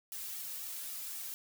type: noise with flanger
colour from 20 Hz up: blue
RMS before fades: -42 dBFS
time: 0.12-1.34 s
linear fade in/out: 0 ms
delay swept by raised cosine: 1.9 to 2.79 ms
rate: 3.8 Hz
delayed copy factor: -0.95
effects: none